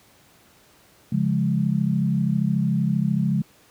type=chord; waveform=sine; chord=Db major; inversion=none; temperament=equal with one note detuned; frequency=139.96 / 174.61 / 207.7 Hz; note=Db3 / F3 / Ab3; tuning=+17 / 0 / 0 cents; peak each=-23 dBFS; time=1.12-3.42 s; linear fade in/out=5 ms; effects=pink hiss -55 dBFS RMS until 3.7 s + high-pass 80 Hz 12 dB/octave